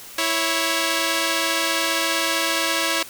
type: tone pair together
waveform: 5% pulse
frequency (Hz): 328.8 / 553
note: E4 / C#5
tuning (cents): -4 / -4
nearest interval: major sixth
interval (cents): 900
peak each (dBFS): -11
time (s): 0.18-3.03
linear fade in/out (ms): 5
effects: white hiss -40 dBFS RMS until 3.09 s